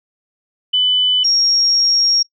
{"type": "tone pair in turn", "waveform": "sine", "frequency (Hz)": [3000, 5579], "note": ["F#7", "F8"], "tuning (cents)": [23, -3], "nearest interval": "major seventh", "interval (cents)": 1074, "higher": "second", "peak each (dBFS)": -11, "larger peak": "neither", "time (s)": [[0.73, 1.24], [1.24, 2.23]], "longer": "second", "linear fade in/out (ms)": 10, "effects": ["noise-tail reverb RT60 0.1 s tail -23 dB re dry"]}